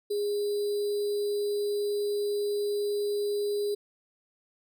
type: tone with sample-and-hold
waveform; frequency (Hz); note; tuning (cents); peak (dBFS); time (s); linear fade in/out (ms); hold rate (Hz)
sine; 411; G#4; -18; -26; 0.1-3.75; 10; 4410
effects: none